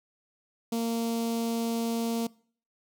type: tone with notch filter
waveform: sawtooth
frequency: 230.4 Hz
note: A#3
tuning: 20 cents flat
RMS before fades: -29 dBFS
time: 0.72-2.27 s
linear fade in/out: 5 ms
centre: 1700 Hz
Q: 0.6
effects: noise-tail reverb RT60 0.5 s tail -23 dB re dry